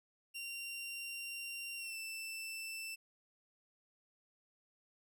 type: tone with pitch glide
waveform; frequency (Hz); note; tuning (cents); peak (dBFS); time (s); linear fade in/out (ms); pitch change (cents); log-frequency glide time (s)
sawtooth; 2763 to 2663; F7 to E7; -19 to +17; -39; 0.34-2.96; 20; -64; 1.77-1.96
effects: none